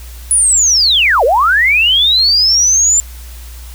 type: linear two-way sweep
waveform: sine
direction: down then up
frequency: 10080 to 433.4 to 7270 Hz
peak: -7 dBFS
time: 0.31-3 s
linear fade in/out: 0 ms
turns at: 1.24 s
effects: added 60 Hz sine -28 dBFS peak until 3.74 s + white hiss -38 dBFS RMS until 3.74 s